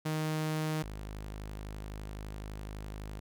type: tone pair in turn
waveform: sawtooth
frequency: 155.8 / 51.87 Hz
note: D#3 / G#1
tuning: +3 / -1 cents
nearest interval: octave + perfect fifth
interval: 1904 cents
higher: first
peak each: -27 / -36 dBFS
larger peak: first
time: 0.05-0.83 / 0.83-3.2 s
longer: second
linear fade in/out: 10 ms
effects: none